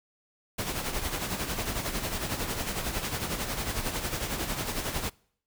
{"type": "noise with tremolo", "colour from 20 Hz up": "pink", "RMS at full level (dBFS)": -30, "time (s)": [0.58, 5.1], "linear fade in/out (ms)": 10, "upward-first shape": "sine", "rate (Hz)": 11, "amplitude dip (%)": 55, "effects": ["noise-tail reverb RT60 0.6 s tail -25 dB re dry"]}